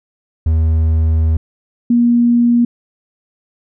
triangle / sine tone pair in turn, 79.9 / 238.2 Hz, D#2 / A#3, +47 / +38 cents, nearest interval octave + perfect fifth, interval 1891 cents, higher second, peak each -8 dBFS, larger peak neither, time 0.46-1.37 / 1.9-2.65 s, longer first, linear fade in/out 5 ms, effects none

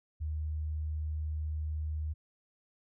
sine tone, 77 Hz, D#2, 17 cents flat, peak -32 dBFS, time 0.2-2.14 s, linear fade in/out 20 ms, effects none

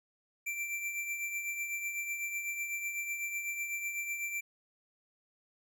square tone with tremolo, 2349 Hz, D7, in tune, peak -33 dBFS, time 0.46-4.41 s, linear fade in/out 10 ms, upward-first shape triangle, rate 8 Hz, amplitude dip 55%, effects none

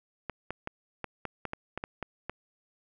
clicks, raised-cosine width 0.5 ms, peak -19 dBFS, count 11, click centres 0.297 / 0.506 / 0.674 / 1.043 / 1.253 / 1.453 / 1.534 / 1.776 / 1.839 / 2.027 / 2.296 s, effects none

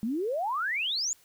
sine exponential sweep, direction up, 207.5 to 7180 Hz, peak -27 dBFS, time 0.03-1.13 s, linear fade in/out 0 ms, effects white hiss -61 dBFS RMS until 1.24 s

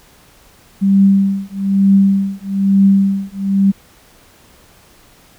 sine tone with tremolo, 196 Hz, G3, in tune, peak -5 dBFS, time 0.81-3.72 s, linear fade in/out 20 ms, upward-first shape triangle, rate 1.1 Hz, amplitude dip 100%, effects pink hiss -47 dBFS RMS until 5.38 s

